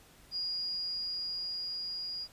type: tone with level ramp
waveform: sine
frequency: 4862 Hz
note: D#8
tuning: 41 cents flat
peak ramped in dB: -32 to -36 dBFS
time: 0.31-2.28 s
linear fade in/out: 50 ms
effects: pink hiss -59 dBFS RMS until 2.32 s + resampled to 32000 Hz